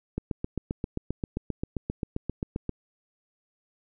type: click train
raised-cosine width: 3 ms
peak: -16 dBFS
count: 20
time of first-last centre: 0.18-2.693 s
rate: 7.56 Hz
effects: none

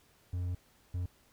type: tone bursts at uneven times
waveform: triangle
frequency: 89.3 Hz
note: F2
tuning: 39 cents sharp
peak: -30 dBFS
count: 2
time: 0.33-0.55 / 0.94-1.06 s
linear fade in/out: 5 ms
effects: pink hiss -66 dBFS RMS until 1.32 s

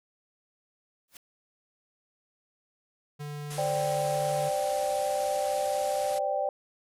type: noise with exponential growth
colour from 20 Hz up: white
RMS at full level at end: -43 dBFS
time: 1.08-1.17 s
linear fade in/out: 2 ms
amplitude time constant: 19 ms
type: tone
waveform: square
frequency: 147 Hz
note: D3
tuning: 2 cents sharp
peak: -36 dBFS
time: 3.19-4.5 s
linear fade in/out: 20 ms
type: low-pass noise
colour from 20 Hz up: white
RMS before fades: -42 dBFS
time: 3.5-6.19 s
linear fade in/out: 10 ms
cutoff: 12000 Hz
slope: 96 dB/octave
type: chord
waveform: sine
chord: C suspended second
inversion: none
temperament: equal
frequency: 523.3 / 587.3 / 784 Hz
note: C5 / D5 / G5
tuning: 0 / 0 / 0 cents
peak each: -33 / -29 / -30 dBFS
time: 3.58-6.49 s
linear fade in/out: 2 ms
effects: none

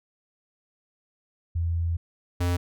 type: tone pair in turn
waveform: sine / square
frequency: 84.1 / 88.05 Hz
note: E2 / F2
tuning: +35 / +15 cents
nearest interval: minor second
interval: 80 cents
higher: second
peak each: -23 / -23 dBFS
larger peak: neither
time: 1.55-1.97 / 2.4-2.57 s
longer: first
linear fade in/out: 10 ms
effects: none

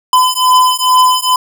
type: beating tone pair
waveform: square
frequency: 1012 / 1014.3 Hz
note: B5 / B5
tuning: +42 / +46 cents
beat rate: 2.3 Hz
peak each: -11 dBFS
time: 0.13-1.36 s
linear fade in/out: 2 ms
effects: none

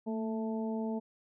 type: harmonic tone with a mistuned harmonic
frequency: 220 Hz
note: A3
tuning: in tune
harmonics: 1 / 2 / 3 / 4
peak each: -33 / -39 / -43 / -45 dBFS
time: 0.06-1 s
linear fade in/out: 20 ms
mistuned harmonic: 1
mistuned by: +32 cents
effects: none

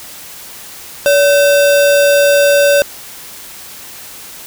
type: tone with sample-and-hold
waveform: sine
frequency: 570 Hz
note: C#5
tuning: 48 cents sharp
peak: -6 dBFS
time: 1.06-2.82 s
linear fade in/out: 0 ms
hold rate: 2100 Hz
effects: white hiss -32 dBFS RMS until 4.46 s

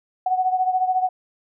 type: beating tone pair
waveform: sine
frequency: 740 / 754 Hz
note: F#5 / F#5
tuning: 0 / +32 cents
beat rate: 14 Hz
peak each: -19 / -24 dBFS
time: 0.26-1.09 s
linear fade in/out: 5 ms
effects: none

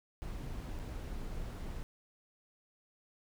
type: noise with dropouts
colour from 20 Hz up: brown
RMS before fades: -41 dBFS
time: 0.22-1.83 s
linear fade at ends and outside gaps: 0 ms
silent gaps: 0.79-0.797 s
effects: none

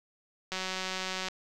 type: click train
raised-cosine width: 0.2 ms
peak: -17 dBFS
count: 144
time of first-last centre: 0.52-1.285 s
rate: 187 Hz
effects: none

